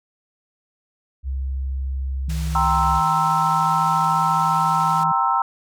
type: tone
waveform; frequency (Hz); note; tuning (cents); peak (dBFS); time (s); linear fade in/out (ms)
sine; 66.7; C2; +34; -22; 1.23-3.02; 50
type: tone with pitch glide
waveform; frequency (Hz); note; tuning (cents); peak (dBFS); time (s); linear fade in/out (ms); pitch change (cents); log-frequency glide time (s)
sine; 158.9 to 161.3; D#3 to E3; +37 to -37; -26; 2.28-5.12; 5; +26; 3.17-3.86
type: low-pass noise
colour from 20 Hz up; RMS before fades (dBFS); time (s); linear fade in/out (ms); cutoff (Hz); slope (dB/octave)
white; -39; 2.29-5.04; 10; 7900; 12
type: chord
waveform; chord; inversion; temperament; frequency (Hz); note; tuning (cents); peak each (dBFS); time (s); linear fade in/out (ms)
sine; C dominant seventh; second; equal; 784 / 932.3 / 1046.5 / 1318.5; G5 / Bb5 / C6 / E6; 0 / 0 / 0 / 0; -23 / -21 / -23 / -21; 2.55-5.42; 2
effects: none